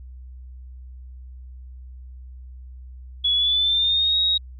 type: tone with pitch glide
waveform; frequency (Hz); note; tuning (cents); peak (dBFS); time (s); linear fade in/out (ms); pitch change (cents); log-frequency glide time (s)
sine; 3387 to 3780; G#7 to A#7; +33 to +23; -17; 3.24-4.38; 10; +190; 3.34-4.17
effects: added 63 Hz sine -37 dBFS peak until 4.59 s